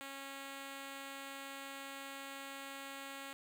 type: tone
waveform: 5% pulse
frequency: 274.3 Hz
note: C#4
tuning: 18 cents flat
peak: -34 dBFS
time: 0.01-3.33 s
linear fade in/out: 0 ms
effects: none